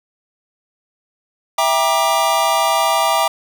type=chord; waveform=square; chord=E half-diminished seventh; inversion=none; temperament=just; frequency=659.3 / 791.1 / 949.3 / 1186.7 Hz; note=E5 / G5 / Bb5 / D6; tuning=0 / +16 / +31 / +18 cents; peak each=-20 dBFS; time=1.58-3.28 s; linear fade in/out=5 ms; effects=none